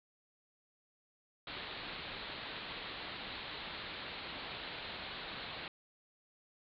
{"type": "low-pass noise", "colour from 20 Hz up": "white", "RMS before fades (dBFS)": -45, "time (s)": [1.47, 5.68], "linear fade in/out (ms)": 2, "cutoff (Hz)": 4300, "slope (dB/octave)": 96, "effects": []}